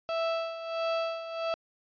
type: tone with tremolo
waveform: 35% pulse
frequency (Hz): 659.3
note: E5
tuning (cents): 0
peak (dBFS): -25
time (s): 0.09-1.54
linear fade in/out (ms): 0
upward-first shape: sine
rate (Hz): 1.5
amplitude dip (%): 70
effects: resampled to 11025 Hz

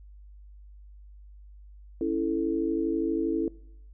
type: chord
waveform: sine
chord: A major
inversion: first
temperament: equal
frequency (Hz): 277.2 / 329.6 / 440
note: C#4 / E4 / A4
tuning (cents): 0 / 0 / 0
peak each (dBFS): -31 / -27 / -31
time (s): 2.01-3.48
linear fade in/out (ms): 2
effects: noise-tail reverb RT60 0.7 s tail -21 dB re dry + added 50 Hz sine -46 dBFS peak until 3.93 s

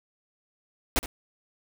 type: noise with echo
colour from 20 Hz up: pink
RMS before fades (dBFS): -23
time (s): 0.96-0.99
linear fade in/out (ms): 0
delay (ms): 69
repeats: 1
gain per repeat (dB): -13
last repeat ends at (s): 1.059
effects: none

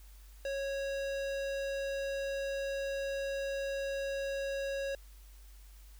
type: tone with low-pass filter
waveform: square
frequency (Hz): 550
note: C#5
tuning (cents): -14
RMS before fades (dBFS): -36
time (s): 0.45-4.95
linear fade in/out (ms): 2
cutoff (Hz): 5600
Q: 0.76
effects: added 49 Hz sine -51 dBFS peak until 5.99 s + white hiss -63 dBFS RMS until 5.99 s

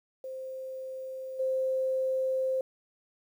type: tone with level steps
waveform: sine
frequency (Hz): 523.3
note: C5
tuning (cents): 0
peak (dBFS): -36 / -26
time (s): 0.24-2.61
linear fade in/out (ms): 2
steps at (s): 1.39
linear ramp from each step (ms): 10
effects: 10-bit

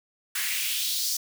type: noise with high-pass filter sweep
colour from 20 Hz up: white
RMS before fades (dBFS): -28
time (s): 0.35-1.17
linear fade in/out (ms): 5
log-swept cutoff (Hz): 1700 to 5400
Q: 2.6
effects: none

